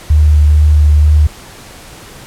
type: tone with vibrato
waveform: sine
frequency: 75.1 Hz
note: D2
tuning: 39 cents sharp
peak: -4 dBFS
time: 0.1-1.27 s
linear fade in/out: 5 ms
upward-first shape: sine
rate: 2.2 Hz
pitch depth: 16 cents each way
effects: pink hiss -34 dBFS RMS until 2.26 s + low-pass 12000 Hz 12 dB/octave